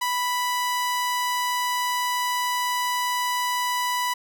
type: tone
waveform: sawtooth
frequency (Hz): 987.8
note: B5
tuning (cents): 0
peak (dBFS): -19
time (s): 0.01-4.14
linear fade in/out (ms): 10
effects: none